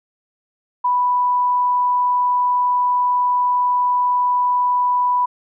sine tone, 987.8 Hz, B5, in tune, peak -14 dBFS, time 0.84-5.26 s, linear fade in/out 10 ms, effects none

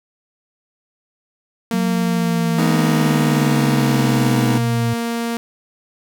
sawtooth tone with pitch glide, 230.1 to 232.9 Hz, A#3 to A#3, -22 to -1 cents, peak -16 dBFS, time 1.71-5.37 s, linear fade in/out 0 ms, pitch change +21 cents, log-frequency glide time 4.03-4.6 s
sine exponential sweep, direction down, 186.9 to 117.7 Hz, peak -17 dBFS, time 1.73-4.94 s, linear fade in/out 10 ms
40% pulse chord, G# minor, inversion none, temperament just, 207.7 / 249.2 / 311.5 Hz, G#3 / B3 / D#4, 0 / +16 / +2 cents, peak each -22 / -20 / -21 dBFS, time 2.58-4.58 s, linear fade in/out 5 ms
effects none

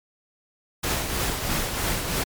pink noise with tremolo, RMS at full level -24 dBFS, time 0.83-2.24 s, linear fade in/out 10 ms, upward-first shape triangle, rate 3.1 Hz, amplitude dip 50%, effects MP3 96 kbps

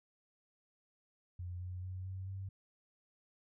sine tone with pitch steps, 89 / 90.77 / 92.57 / 94.4 / 96.27 Hz, F2 / F#2 / F#2 / F#2 / G2, +33 / -33 / +1 / +35 / -31 cents, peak -40 dBFS, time 1.39-2.49 s, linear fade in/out 5 ms, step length 220 ms, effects none

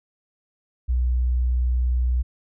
sine tone, 61.74 Hz, B1, in tune, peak -18 dBFS, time 0.88-2.23 s, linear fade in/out 20 ms, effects none

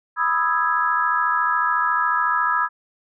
sine chord, E major seventh, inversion second, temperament equal, 987.8 / 1244.5 / 1318.5 / 1661.2 Hz, B5 / D#6 / E6 / G#6, 0 / 0 / 0 / 0 cents, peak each -23 dBFS, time 0.16-2.69 s, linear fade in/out 50 ms, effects none

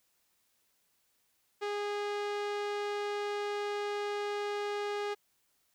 sawtooth tone with low-pass filter, 411.3 Hz, G#4, 17 cents flat, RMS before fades -35 dBFS, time 1.61-5.15 s, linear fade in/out 20 ms, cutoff 4600 Hz, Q 0.64, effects white hiss -74 dBFS RMS until 5.74 s

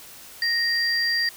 sine tone pair together, 1864.7 / 4740 Hz, A#6 / D8, 0 / +15 cents, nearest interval octave + major third, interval 1615 cents, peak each -23 dBFS, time 0.42-1.29 s, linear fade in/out 2 ms, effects white hiss -44 dBFS RMS until 1.36 s

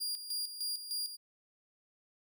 sawtooth tone with tremolo, 4815 Hz, D8, 42 cents sharp, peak -31 dBFS, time 0-1.17 s, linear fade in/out 20 ms, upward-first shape square, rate 3.3 Hz, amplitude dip 65%, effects none

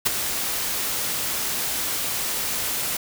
white noise with ADSR envelope, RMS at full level -17 dBFS, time 0.05-2.97 s, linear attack 18 ms, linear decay 12 ms, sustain -9 dB, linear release 5 ms, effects none

